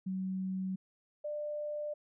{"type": "tone pair in turn", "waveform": "sine", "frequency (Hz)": [188.4, 595.4], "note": ["F#3", "D5"], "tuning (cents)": [32, 24], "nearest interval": "octave + minor sixth", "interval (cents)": 1992, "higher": "second", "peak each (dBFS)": [-33, -35], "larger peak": "first", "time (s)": [[0.06, 0.76], [1.24, 1.94]], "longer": "neither", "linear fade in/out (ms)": 10, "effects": []}